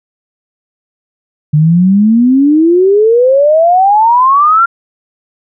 sine exponential sweep, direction up, 146.83 to 1397 Hz, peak -4 dBFS, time 1.53-4.66 s, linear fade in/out 10 ms, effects none

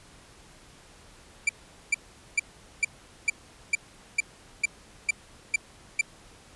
45% pulse tone bursts, 2346 Hz, D7, 2 cents flat, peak -19 dBFS, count 11, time 1.47-6.012 s, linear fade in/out 5 ms, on 22 ms, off 430 ms, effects pink hiss -53 dBFS RMS until 6.55 s + resampled to 24000 Hz

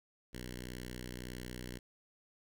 5% pulse tone with notch filter, 61.74 Hz, B1, in tune, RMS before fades -45 dBFS, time 0.33-1.79 s, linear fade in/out 10 ms, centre 730 Hz, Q 0.56, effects none

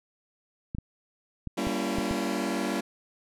clicks, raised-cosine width 5 ms, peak -21 dBFS, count 6, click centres 0.749 / 0.785 / 1.473 / 1.67 / 1.985 / 2.111 s
sawtooth chord, G diminished seventh, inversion none, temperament just, 196 / 235.2 / 282.2 / 338.7 Hz, G3 / Bb3 / Db4 / Fb4, 0 / +16 / +31 / +47 cents, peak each -29 dBFS, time 1.57-2.81 s, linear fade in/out 10 ms
effects low-pass 12000 Hz 12 dB/octave

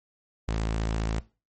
sawtooth tone, 54.8 Hz, A1, 6 cents flat, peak -22 dBFS, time 0.48-1.2 s, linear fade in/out 5 ms, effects noise-tail reverb RT60 0.3 s tail -19 dB re dry + MP3 32 kbps

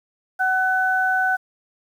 sine tone pair together, 750 / 1500 Hz, F#5 / F#6, +23 / +23 cents, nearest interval octave, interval 1200 cents, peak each -21 / -19 dBFS, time 0.39-1.37 s, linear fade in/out 20 ms, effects 8-bit

